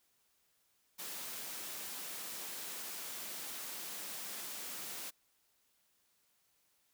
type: high-pass noise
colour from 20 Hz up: white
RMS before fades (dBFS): -44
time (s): 0.98-5.11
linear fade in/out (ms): 20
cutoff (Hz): 150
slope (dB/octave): 24
effects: white hiss -75 dBFS RMS until 6.93 s